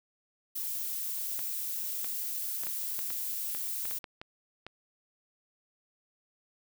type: noise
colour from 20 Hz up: violet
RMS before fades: -35 dBFS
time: 0.55-3.99 s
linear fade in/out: 10 ms
type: clicks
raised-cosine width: 0.3 ms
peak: -26 dBFS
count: 12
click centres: 1.392 / 2.045 / 2.635 / 2.669 / 2.991 / 3.104 / 3.549 / 3.854 / 3.911 / 4.042 / 4.215 / 4.666 s
effects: none